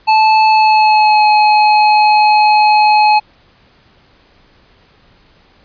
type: tone with pitch glide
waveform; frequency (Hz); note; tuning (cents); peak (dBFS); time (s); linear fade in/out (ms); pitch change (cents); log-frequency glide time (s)
square; 872 to 847.7; A5 to G#5; -16 to +35; -7; 0.07-3.2; 20; -49; 0.47-1.26
effects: pink hiss -49 dBFS RMS until 5.64 s + resampled to 11025 Hz